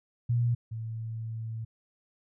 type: tone pair in turn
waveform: sine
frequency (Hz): 119.3 / 112.44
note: A#2 / A2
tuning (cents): +41 / +38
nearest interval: minor second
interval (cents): 103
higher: first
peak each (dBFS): -23 / -33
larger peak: first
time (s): 0.29-0.55 / 0.71-1.65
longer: second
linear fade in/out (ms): 10
effects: none